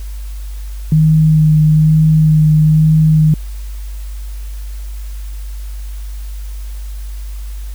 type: tone with vibrato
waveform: sine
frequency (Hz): 155.56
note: D#3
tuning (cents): 0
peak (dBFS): -6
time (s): 0.92-3.34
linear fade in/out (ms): 2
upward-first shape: sine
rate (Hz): 1.1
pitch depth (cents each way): 16
effects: added 50 Hz sine -22 dBFS peak until 7.74 s + white hiss -42 dBFS RMS until 7.74 s